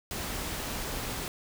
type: noise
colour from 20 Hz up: pink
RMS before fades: -35 dBFS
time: 0.11-1.28 s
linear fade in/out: 0 ms
effects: none